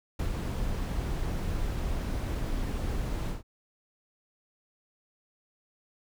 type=noise with ADSR envelope; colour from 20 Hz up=brown; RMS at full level=-29 dBFS; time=0.19-3.43 s; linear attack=7 ms; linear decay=99 ms; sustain=-2 dB; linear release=140 ms; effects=none